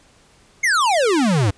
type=exponential sweep; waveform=square; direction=down; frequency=2207 to 92.5 Hz; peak=-15 dBFS; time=0.63-1.51 s; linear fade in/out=10 ms; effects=pink hiss -53 dBFS RMS until 1.57 s + resampled to 22050 Hz